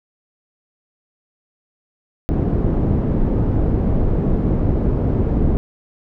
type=low-pass noise; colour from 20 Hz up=pink; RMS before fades=-17 dBFS; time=2.29-5.57 s; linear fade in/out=0 ms; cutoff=360 Hz; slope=12 dB/octave; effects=none